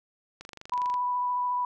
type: click train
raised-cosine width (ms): 0.2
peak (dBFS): -25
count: 14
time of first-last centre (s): 0.41-0.941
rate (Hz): 24.5
type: tone with vibrato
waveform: sine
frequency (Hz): 987.8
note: B5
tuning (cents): 0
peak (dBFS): -25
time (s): 0.72-1.65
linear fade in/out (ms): 2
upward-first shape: triangle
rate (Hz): 14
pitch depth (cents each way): 12
effects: none